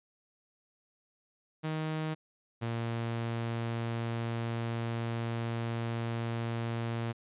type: tone pair in turn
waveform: sawtooth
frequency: 156.7 / 115.91 Hz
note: D#3 / A#2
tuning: +13 / -9 cents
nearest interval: perfect fourth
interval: 522 cents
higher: first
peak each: -28 dBFS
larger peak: neither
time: 1.63-2.15 / 2.61-7.13 s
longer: second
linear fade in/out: 20 ms
effects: resampled to 8000 Hz